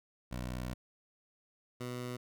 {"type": "tone pair in turn", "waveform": "15% pulse", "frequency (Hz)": [62, 123.57], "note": ["B1", "B2"], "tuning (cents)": [7, 1], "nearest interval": "octave", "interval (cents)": 1194, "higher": "second", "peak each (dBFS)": [-31, -32], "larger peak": "first", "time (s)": [[0.31, 0.74], [1.8, 2.17]], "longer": "first", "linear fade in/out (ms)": 10, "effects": []}